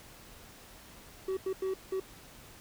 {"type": "tone bursts at uneven times", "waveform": "triangle", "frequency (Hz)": 380, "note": "F#4", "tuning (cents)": 46, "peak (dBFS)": -28, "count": 4, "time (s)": [[1.28, 1.37], [1.46, 1.53], [1.62, 1.74], [1.92, 2]], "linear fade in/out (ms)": 5, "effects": ["pink hiss -53 dBFS RMS until 2.6 s"]}